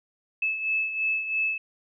sine beating tone pair, 2608 / 2611 Hz, E7 / E7, -19 / -17 cents, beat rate 3 Hz, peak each -25 / -32 dBFS, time 0.42-1.58 s, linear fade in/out 5 ms, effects none

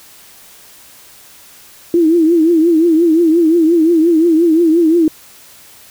sine tone with vibrato, 329.6 Hz, E4, in tune, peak -7 dBFS, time 1.94-5.08 s, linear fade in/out 2 ms, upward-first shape triangle, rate 5.7 Hz, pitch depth 120 cents each way, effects white hiss -41 dBFS RMS until 5.9 s

